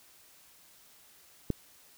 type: click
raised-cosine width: 3 ms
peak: -15 dBFS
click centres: 1.503 s
effects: white hiss -59 dBFS RMS until 1.97 s